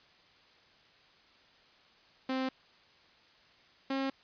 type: tone pair in turn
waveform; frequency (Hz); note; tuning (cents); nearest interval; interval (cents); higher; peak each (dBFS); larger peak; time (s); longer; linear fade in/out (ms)
sawtooth; 261.6 / 269.7; C4 / C#4; 0 / -47; minor second; 53; second; -27; neither; 2.29-2.49 / 3.9-4.1; neither; 5
effects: white hiss -62 dBFS RMS until 4.23 s + resampled to 11025 Hz